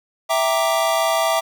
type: chord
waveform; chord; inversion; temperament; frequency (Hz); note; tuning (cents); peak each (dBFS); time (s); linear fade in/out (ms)
square; E half-diminished seventh; none; equal; 659.3 / 784 / 932.3 / 1174.7; E5 / G5 / Bb5 / D6; 0 / 0 / 0 / 0; -20 / -25 / -26 / -24; 0.29-1.41; 20
effects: none